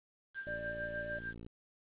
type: tone with tremolo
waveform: sine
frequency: 1585 Hz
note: G6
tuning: 19 cents sharp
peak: -37 dBFS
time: 0.34-1.34 s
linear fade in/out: 50 ms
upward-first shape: sine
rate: 6.6 Hz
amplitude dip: 75%
type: tone with vibrato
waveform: triangle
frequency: 592 Hz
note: D5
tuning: 14 cents sharp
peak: -39 dBFS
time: 0.47-1.19 s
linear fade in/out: 5 ms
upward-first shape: sine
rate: 8.5 Hz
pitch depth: 10 cents each way
type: click train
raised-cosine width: 3 ms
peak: -37 dBFS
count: 58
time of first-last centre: 0.47-1.465 s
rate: 57.3 Hz
effects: resampled to 8000 Hz + 10-bit